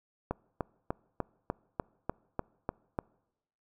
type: click train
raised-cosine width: 1 ms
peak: -17 dBFS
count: 10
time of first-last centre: 0.31-2.989 s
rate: 3.36 Hz
effects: noise-tail reverb RT60 0.9 s tail -25 dB re dry